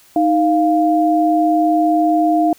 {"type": "tone pair together", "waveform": "sine", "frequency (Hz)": [312.1, 697.2], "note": ["D#4", "F5"], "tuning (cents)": [5, -3], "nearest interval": "octave + major second", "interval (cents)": 1392, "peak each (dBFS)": -14, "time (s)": [0.16, 2.53], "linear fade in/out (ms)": 2, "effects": ["white hiss -49 dBFS RMS until 2.58 s"]}